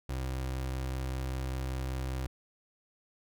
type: tone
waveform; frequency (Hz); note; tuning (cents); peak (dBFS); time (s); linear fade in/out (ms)
30% pulse; 65.1; C2; -8; -30; 0.09-2.27; 5
effects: none